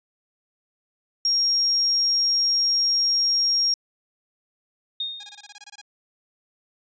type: tone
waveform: sine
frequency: 5580 Hz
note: F8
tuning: 2 cents flat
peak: -18 dBFS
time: 1.25-3.74 s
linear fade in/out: 2 ms
type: tone with exponential decay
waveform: sine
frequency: 3688 Hz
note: A#7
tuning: 19 cents flat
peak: -23 dBFS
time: 5-5.56 s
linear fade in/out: 5 ms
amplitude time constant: 120 ms
type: tone bursts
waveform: 5% pulse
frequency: 822 Hz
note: G#5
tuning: 18 cents flat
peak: -28 dBFS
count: 11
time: 5.2-5.815 s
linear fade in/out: 5 ms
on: 35 ms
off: 23 ms
effects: resampled to 16000 Hz